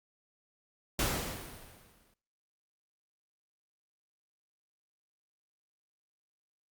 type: noise with exponential decay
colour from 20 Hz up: pink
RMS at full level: -29 dBFS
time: 0.99-2.14 s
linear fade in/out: 2 ms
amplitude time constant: 250 ms
effects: noise-tail reverb RT60 0.7 s tail -26 dB re dry + Opus 48 kbps